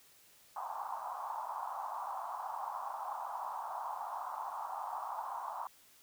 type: band-pass noise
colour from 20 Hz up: white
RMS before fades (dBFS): -41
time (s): 0.56-5.67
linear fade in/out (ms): 2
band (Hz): 750 to 1100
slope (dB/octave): 48
effects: white hiss -63 dBFS RMS until 6.02 s